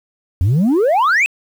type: exponential sweep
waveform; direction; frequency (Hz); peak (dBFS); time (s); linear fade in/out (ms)
sine; up; 82.3 to 2629; -8; 0.41-1.26; 0
effects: tanh soft clip ceiling -10 dBFS + 7-bit